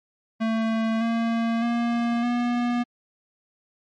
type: tone with pitch steps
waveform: square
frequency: 223.7 / 229.5 / 235.4 / 241.4 Hz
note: A3 / A#3 / A#3 / B3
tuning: +29 / -27 / +17 / -39 cents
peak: -22 dBFS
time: 0.4-2.84 s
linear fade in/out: 20 ms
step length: 610 ms
effects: low-pass 3000 Hz 12 dB/octave + MP3 48 kbps